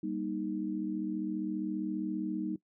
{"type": "chord", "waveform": "sine", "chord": "Eb major", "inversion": "first", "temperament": "equal with one note detuned", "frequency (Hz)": [196, 236.3, 311.1], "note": ["G3", "Bb3", "Eb4"], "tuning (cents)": [0, 24, 0], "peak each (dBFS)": [-37, -39, -34], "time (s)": [0.03, 2.56], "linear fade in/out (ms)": 5, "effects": ["noise-tail reverb RT60 0.1 s tail -19 dB re dry"]}